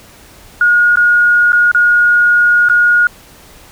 sine tone with dropouts, 1438 Hz, F#6, 50 cents flat, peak -6 dBFS, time 0.61-3.07 s, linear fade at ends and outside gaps 2 ms, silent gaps 0.957-0.971 / 1.521-1.53 / 1.715-1.747 / 2.687-2.697 s, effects pink hiss -40 dBFS RMS until 3.71 s

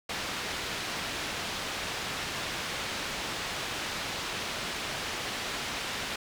white low-pass noise, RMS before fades -35 dBFS, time 0.09-6.16 s, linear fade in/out 5 ms, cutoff 3800 Hz, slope 12 dB/octave, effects none

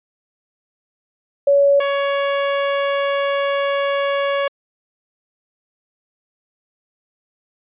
sine / sawtooth tone pair in turn, 563 / 560 Hz, C#5 / C#5, +27 / +18 cents, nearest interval unison, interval 9 cents, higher first, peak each -10 / -13 dBFS, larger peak first, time 1.47-1.8 / 1.8-4.48 s, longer second, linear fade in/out 5 ms, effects resampled to 8000 Hz

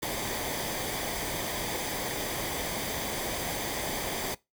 pink noise with comb filter, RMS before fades -33 dBFS, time 0.02-4.35 s, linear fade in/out 10 ms, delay 0.73 ms, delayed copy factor -0.55, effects noise-tail reverb RT60 0.2 s tail -21 dB re dry

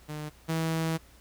sawtooth tone pair in turn, 151.3 / 162.08 Hz, D#3 / E3, -48 / -29 cents, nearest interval minor second, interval 119 cents, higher second, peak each -31 / -23 dBFS, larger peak second, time 0.08-0.3 / 0.48-0.98 s, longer second, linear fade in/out 20 ms, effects added 60 Hz sine -56 dBFS peak until 1.2 s + pink hiss -58 dBFS RMS until 1.2 s

